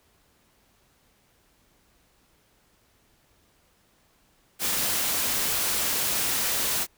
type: noise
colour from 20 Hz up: white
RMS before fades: -26 dBFS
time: 4.59-6.87 s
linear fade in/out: 50 ms
effects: pink hiss -64 dBFS RMS until 6.97 s

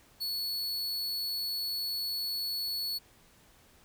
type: tone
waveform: 45% pulse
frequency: 4410 Hz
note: C#8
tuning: 10 cents flat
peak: -31 dBFS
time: 0.2-2.99 s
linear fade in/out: 20 ms
effects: pink hiss -61 dBFS RMS until 3.84 s

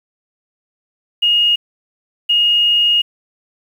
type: tone bursts at uneven times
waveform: sine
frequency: 2861 Hz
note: F7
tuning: 41 cents sharp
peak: -10 dBFS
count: 2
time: 1.22-1.56 / 2.29-3.02 s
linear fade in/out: 10 ms
effects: 7-bit

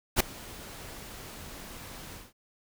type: noise with ADSR envelope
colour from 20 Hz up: pink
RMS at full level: -20 dBFS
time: 0.16-2.33 s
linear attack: 43 ms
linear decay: 4 ms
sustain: -24 dB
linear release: 190 ms
effects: none

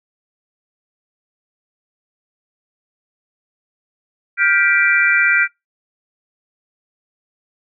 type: chord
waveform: sine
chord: G dominant seventh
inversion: third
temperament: just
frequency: 1411.2 / 1568 / 1960 / 2352 Hz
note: F6 / G6 / B6 / D7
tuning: +18 / 0 / -14 / +2 cents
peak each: -17 dBFS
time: 4.37-5.48 s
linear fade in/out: 50 ms
effects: noise-tail reverb RT60 0.2 s tail -24 dB re dry

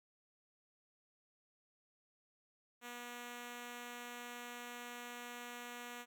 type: tone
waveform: 5% pulse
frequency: 241.9 Hz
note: B3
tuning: 36 cents flat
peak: -35 dBFS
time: 2.81-6.06 s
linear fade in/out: 50 ms
effects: none

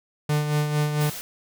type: tone with tremolo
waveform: 45% pulse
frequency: 149.3 Hz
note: D3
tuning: 29 cents sharp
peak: -19 dBFS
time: 0.29-1.1 s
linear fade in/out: 5 ms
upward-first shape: sine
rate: 4.4 Hz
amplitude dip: 50%
type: noise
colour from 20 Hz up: white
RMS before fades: -35 dBFS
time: 1.01-1.21 s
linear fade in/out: 0 ms
effects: none

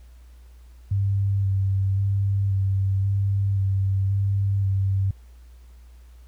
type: tone with vibrato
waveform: sine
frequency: 98 Hz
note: G2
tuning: in tune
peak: -19 dBFS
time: 0.91-5.11 s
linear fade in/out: 5 ms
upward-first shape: square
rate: 0.94 Hz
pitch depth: 17 cents each way
effects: added 60 Hz sine -44 dBFS peak until 6.27 s + pink hiss -62 dBFS RMS until 6.27 s

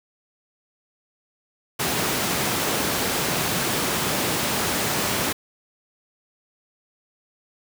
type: high-pass noise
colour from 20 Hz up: pink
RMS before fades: -24 dBFS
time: 1.79-5.33 s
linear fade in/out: 10 ms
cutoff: 140 Hz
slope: 12 dB/octave
effects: none

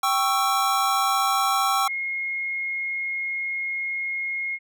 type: chord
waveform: square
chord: C# diminished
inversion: second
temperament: equal with one note detuned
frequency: 784 / 1108.7 / 1330.8 Hz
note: G5 / C#6 / E6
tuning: 0 / 0 / +16 cents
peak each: -25 dBFS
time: 0.03-1.88 s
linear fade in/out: 5 ms
type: tone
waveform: sine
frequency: 2151 Hz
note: C7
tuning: 47 cents sharp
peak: -25 dBFS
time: 1.86-4.59 s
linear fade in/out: 50 ms
effects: none

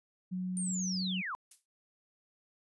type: tone with pitch glide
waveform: sine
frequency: 183.6 to 186.16 Hz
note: F#3 to F#3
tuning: -13 to +11 cents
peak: -33 dBFS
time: 0.31-1.22 s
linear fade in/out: 20 ms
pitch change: +24 cents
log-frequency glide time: 0.57-0.98 s
type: linear sweep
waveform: sine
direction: down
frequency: 9100 to 932.3 Hz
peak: -35 dBFS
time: 0.57-1.35 s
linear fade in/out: 0 ms
type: noise with exponential decay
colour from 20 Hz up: violet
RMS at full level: -44 dBFS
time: 1.51-1.66 s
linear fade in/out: 5 ms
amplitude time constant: 31 ms
effects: resampled to 24000 Hz

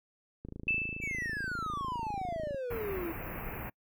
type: click train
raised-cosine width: 3 ms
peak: -29 dBFS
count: 58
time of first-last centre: 0.45-2.546 s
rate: 27.2 Hz
type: tone with exponential decay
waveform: sine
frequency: 2637 Hz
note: E7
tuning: in tune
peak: -25 dBFS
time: 0.68-1.47 s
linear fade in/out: 2 ms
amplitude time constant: 170 ms
type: exponential sweep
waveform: triangle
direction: down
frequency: 2358 to 320 Hz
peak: -32 dBFS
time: 1.01-3.13 s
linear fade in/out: 20 ms
type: band-stop noise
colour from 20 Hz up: pink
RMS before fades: -40 dBFS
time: 2.7-3.7 s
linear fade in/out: 10 ms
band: 2700 to 12000 Hz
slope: 96 dB/octave
effects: noise-tail reverb RT60 0.1 s tail -26 dB re dry

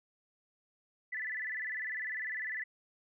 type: tone with vibrato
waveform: sine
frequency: 1864.7 Hz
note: A#6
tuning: in tune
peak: -35 dBFS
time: 1.12-2.64 s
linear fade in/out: 10 ms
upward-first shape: square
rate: 20 Hz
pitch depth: 110 cents each way
effects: none

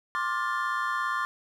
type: chord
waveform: triangle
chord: D minor seventh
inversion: third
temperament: just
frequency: 1057.2 / 1174.7 / 1409.6 / 1762 Hz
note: C6 / D6 / F6 / A6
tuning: +18 / 0 / +16 / +2 cents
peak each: -29 / -30 / -32 / -31 dBFS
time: 0.15-1.25 s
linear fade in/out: 0 ms
effects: none

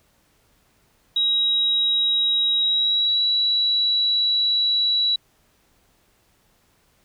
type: tone with pitch glide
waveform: sine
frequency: 3825 to 3919 Hz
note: A#7 to B7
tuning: +44 to -14 cents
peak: -17 dBFS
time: 1.16-5.16 s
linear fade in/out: 5 ms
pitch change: +42 cents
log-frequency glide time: 2.6-3.24 s
effects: pink hiss -62 dBFS RMS until 7.04 s

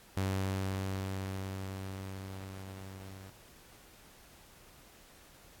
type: tone with level ramp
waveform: sawtooth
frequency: 95.9 Hz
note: G2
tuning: 37 cents flat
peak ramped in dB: -26 to -43 dBFS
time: 0.17-3.3 s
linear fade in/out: 0 ms
effects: pink hiss -58 dBFS RMS until 5.6 s + AAC 64 kbps

